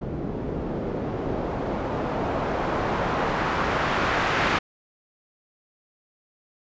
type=noise with low-pass filter sweep; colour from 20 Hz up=white; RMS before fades=-26 dBFS; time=0.01-4.59 s; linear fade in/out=10 ms; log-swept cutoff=320 to 1800 Hz; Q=0.94; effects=resampled to 16000 Hz